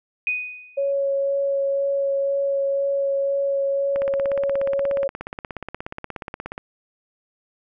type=tone with exponential decay; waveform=sine; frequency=2489 Hz; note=D#7; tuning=in tune; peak=-18 dBFS; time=0.27-0.92 s; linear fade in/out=1 ms; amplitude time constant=140 ms
type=tone with vibrato; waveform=sine; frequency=554.4 Hz; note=C#5; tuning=in tune; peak=-19 dBFS; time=0.77-5.08 s; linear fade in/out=10 ms; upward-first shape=sine; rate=2 Hz; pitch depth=8 cents each way
type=click train; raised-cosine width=0.5 ms; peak=-16 dBFS; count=45; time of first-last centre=3.96-6.579 s; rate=16.8 Hz
effects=none